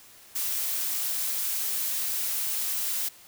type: noise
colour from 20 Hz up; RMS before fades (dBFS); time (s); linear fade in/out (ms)
blue; -29; 0.35-3.09; 10
effects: white hiss -52 dBFS RMS until 3.27 s